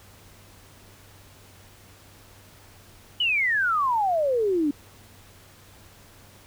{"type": "exponential sweep", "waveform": "sine", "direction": "down", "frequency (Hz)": [3023, 279], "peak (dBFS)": -20, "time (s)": [3.2, 4.71], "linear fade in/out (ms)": 5, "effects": ["added 97 Hz sine -54 dBFS peak until 6.46 s", "pink hiss -52 dBFS RMS until 6.46 s"]}